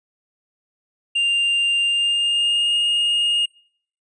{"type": "tone with pitch glide", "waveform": "triangle", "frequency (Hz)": [2794, 2846], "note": ["F7", "F7"], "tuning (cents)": [0, 32], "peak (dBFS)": -15, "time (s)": [1.15, 3.46], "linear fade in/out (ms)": 10, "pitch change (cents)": 32, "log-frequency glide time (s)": [1.83, 2.76], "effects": ["noise-tail reverb RT60 0.6 s tail -25 dB re dry", "resampled to 22050 Hz"]}